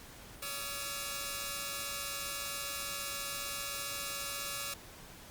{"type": "tone cluster", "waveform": "5% pulse", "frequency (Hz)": [565, 1247, 1359], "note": ["C#5", "D#6", "F6"], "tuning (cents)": [33, 3, -48], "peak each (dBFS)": -30, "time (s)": [0.42, 4.74], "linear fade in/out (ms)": 5, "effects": ["pink hiss -52 dBFS RMS until 5.3 s", "Opus 48 kbps"]}